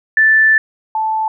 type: tone pair in turn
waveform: sine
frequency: 1760 / 876.2 Hz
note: A6 / A5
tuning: 0 / -7 cents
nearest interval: octave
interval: 1207 cents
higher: first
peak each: -7 / -14 dBFS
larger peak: first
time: 0.17-0.58 / 0.95-1.28 s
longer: first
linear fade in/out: 2 ms
effects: none